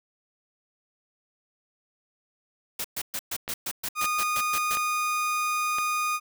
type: noise bursts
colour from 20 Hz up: white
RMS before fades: -31 dBFS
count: 12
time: 2.79-4.758 s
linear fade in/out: 5 ms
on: 54 ms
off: 120 ms
type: clicks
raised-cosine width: 0.3 ms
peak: -18 dBFS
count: 4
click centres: 3.479 / 4.044 / 4.771 / 5.785 s
type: tone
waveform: 30% pulse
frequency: 1230 Hz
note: D#6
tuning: 20 cents flat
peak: -22 dBFS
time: 3.95-6.2 s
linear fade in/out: 50 ms
effects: none